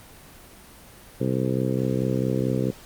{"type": "harmonic tone", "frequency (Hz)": 64.6, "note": "C2", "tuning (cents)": -21, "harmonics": [2, 3, 4, 5, 6, 7, 8], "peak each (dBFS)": [-26, -28, -29, -30, -31, -31, -32], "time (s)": [1.2, 2.71], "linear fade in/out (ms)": 10, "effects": ["pink hiss -47 dBFS RMS until 2.85 s", "Opus 24 kbps"]}